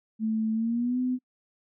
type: tone with pitch glide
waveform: sine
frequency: 220 to 252.7 Hz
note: A3 to B3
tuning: 0 to +40 cents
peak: -24 dBFS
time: 0.19-1.19 s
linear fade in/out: 50 ms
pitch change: +240 cents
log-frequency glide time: 0.53-0.99 s
effects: noise-tail reverb RT60 0.1 s tail -26 dB re dry